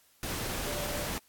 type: tone in noise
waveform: sine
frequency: 587.3 Hz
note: D5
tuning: in tune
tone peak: -39 dBFS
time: 0.66-1.07 s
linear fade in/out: 0 ms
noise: pink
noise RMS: -35 dBFS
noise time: 0.23-1.18 s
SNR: -7 dB
effects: white hiss -64 dBFS RMS until 1.28 s + AAC 64 kbps